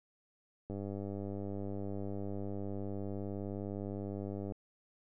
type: click train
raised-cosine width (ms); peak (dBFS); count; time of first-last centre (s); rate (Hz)
2; -28; 382; 0.7-4.521; 99.7
effects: none

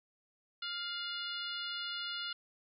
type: harmonic tone with a mistuned harmonic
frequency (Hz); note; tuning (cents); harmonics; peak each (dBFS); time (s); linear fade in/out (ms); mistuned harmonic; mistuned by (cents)
698.5; F5; 0; 2 / 3 / 4 / 5 / 6 / 7; -42 / -51 / -43 / -44 / -43 / -53; 0.62-2.33; 5; 4; +51
effects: none

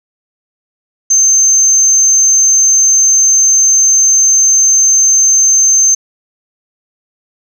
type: tone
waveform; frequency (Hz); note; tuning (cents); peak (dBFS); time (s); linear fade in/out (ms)
sine; 6280; G8; +2; -4; 1.1-5.95; 10
effects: tanh soft clip ceiling -1 dBFS

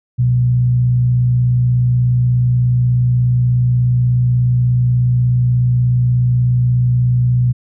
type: tone with frequency modulation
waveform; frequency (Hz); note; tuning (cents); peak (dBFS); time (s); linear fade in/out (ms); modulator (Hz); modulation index
sine; 123.47; B2; 0; -10; 0.18-7.53; 20; 56.6; 0.25
effects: none

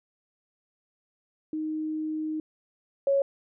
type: tone pair in turn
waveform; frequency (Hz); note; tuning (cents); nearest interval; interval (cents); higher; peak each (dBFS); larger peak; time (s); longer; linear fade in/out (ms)
sine; 311.1 / 553.5; D#4 / C#5; 0 / -3; minor seventh; 997; second; -28 / -20; second; 1.53-2.4 / 3.07-3.22; first; 2
effects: none

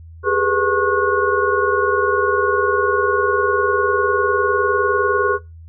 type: tone cluster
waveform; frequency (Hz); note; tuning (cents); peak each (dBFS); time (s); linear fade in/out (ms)
sine; 402.9 / 422.8 / 492.5 / 1090 / 1453; G4 / G#4 / B4 / C#6 / F#6; +48 / +31 / -5 / -29 / -32; -21; 0.23-5.39; 50
effects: noise-tail reverb RT60 0.2 s tail -17 dB re dry + added 82 Hz sine -36 dBFS peak until 5.68 s

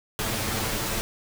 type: noise with comb filter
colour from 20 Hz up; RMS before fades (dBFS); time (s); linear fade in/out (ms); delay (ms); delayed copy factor
pink; -28; 0.19-1.01; 0; 9; +0.65
effects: none

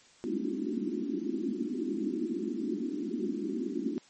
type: band-pass noise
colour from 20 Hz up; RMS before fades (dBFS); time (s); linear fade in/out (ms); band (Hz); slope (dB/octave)
white; -33; 0.24-3.98; 0; 200 to 370; 96
effects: white hiss -59 dBFS RMS until 4.09 s + MP3 32 kbps

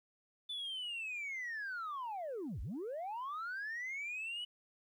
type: linear two-way sweep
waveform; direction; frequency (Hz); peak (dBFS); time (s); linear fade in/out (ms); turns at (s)
sine; down then up; 3520 to 43.65 to 2977; -37; 0.49-4.45; 10; 2.61
effects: tanh soft clip ceiling -37 dBFS + 12-bit

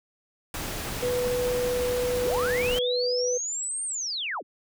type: noise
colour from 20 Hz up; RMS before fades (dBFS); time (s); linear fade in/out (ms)
pink; -33; 0.54-2.79; 2
type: tone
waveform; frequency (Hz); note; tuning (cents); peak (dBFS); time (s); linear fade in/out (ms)
sine; 493.9; B4; 0; -24; 1.02-3.38; 10
type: linear two-way sweep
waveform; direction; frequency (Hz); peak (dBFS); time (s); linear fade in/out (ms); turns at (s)
sine; up then down; 146.1 to 8870 to 146.1; -28; 2.22-4.43; 50; 3.84
effects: none

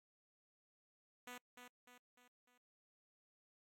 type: tone with echo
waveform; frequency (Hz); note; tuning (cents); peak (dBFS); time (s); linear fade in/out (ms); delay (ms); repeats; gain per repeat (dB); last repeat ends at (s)
5% pulse; 246.9; B3; 0; -38; 1.27-1.38; 5; 300; 4; -6; 2.58
effects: noise-tail reverb RT60 0.1 s tail -26 dB re dry + AAC 48 kbps

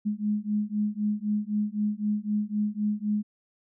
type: beating tone pair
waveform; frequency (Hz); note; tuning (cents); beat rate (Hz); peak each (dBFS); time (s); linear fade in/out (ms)
sine; 207.7 / 211.6; G#3 / G#3; 0 / +33; 3.9; -28; 0.05-3.23; 20
effects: none

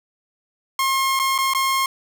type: tone with dropouts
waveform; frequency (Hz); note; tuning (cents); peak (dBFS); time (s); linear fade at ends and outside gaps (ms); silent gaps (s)
sawtooth; 1072; C6; +42; -14; 0.79-1.86; 2; 1.192-1.197 / 1.38-1.386 / 1.536-1.548
effects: none

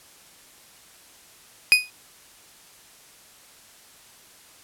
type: tone with exponential decay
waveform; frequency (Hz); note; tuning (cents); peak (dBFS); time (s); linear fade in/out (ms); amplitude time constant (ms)
35% pulse; 2489; D#7; 0; -6; 1.72-1.9; 0; 37
effects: white hiss -51 dBFS RMS until 4.63 s + low-pass 12000 Hz 12 dB/octave

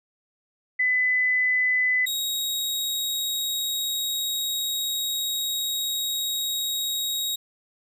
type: tone pair in turn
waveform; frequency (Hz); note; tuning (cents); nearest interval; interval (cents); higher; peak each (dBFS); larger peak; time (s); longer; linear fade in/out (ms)
sine / sawtooth; 2006 / 3787; B6 / A#7; +26 / +27; major seventh; 1101; second; -19 / -22; first; 0.79-2.06 / 2.06-7.36; second; 10
effects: none

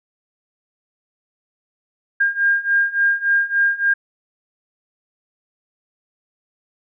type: beating tone pair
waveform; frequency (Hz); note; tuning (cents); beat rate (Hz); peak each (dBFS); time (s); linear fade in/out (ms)
sine; 1608 / 1611.5; G6 / G6; +44 / +47; 3.5; -19 / -17; 2.2-3.94; 10
effects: none

